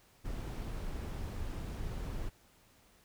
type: noise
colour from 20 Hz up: brown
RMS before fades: -39 dBFS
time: 0.24-2.3 s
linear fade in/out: 20 ms
effects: pink hiss -65 dBFS RMS until 3.04 s